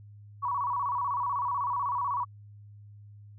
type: tone with vibrato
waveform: sine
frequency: 1046.5 Hz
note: C6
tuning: in tune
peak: -27 dBFS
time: 0.42-2.25 s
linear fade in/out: 20 ms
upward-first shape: square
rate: 16 Hz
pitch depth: 120 cents each way
effects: added 103 Hz sine -47 dBFS peak until 3.38 s